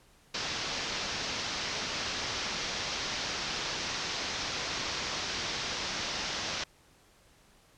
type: low-pass noise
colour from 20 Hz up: white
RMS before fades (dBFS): -35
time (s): 0.34-6.64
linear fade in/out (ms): 5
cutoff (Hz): 6000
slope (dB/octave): 48
effects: pink hiss -62 dBFS RMS until 7.77 s + low-pass 11000 Hz 12 dB/octave